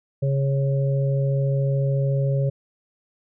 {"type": "harmonic tone", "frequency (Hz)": 137.4, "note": "C#3", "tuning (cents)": -15, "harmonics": [1, 3, 4], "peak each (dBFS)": [-19, -32, -28], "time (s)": [0.22, 2.5], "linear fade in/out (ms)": 10, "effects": []}